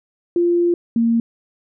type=tone pair in turn; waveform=sine; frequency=346.6 / 231 Hz; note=F4 / A#3; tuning=-13 / -16 cents; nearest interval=perfect fifth; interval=703 cents; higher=first; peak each=-13 dBFS; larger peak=neither; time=0.36-0.74 / 0.96-1.2 s; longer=first; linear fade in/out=2 ms; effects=none